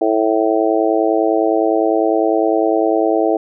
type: harmonic tone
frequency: 109.9 Hz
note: A2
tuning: 2 cents flat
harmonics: 3 / 4 / 5 / 6 / 7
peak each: -17 / -18 / -21 / -18 / -21 dBFS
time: 0.01-3.37 s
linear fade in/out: 5 ms
effects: none